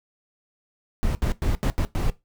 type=noise bursts at uneven times; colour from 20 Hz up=brown; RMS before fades=-22 dBFS; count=6; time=1.03-1.15 / 1.22-1.32 / 1.42-1.55 / 1.63-1.7 / 1.78-1.85 / 1.95-2.1 s; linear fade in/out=0 ms; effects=noise-tail reverb RT60 0.2 s tail -17 dB re dry